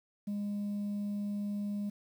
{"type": "tone", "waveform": "sine", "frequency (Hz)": 204.6, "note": "G#3", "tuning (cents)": -26, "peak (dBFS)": -30, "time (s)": [0.27, 1.9], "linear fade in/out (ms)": 10, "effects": ["tanh soft clip ceiling -32 dBFS", "10-bit"]}